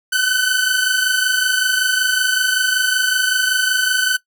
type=tone pair together; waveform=sawtooth; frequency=1498 / 1523.3 Hz; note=F#6 / F#6; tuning=+21 / +50 cents; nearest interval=unison; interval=29 cents; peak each=-14 dBFS; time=0.12-4.17 s; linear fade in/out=10 ms; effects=noise-tail reverb RT60 0.1 s tail -18 dB re dry